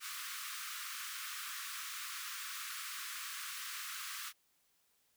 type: high-pass noise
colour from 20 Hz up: pink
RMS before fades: -44 dBFS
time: 0-4.33 s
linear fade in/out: 50 ms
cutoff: 1100 Hz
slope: 96 dB/octave
effects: white hiss -75 dBFS RMS until 5.16 s